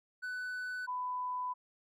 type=tone pair in turn; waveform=triangle / sine; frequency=1496 / 998.5 Hz; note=F#6 / B5; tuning=+19 / +19 cents; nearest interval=perfect fifth; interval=700 cents; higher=first; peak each=-35 / -34 dBFS; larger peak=second; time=0.22-0.87 / 0.87-1.54 s; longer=second; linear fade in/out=20 ms; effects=none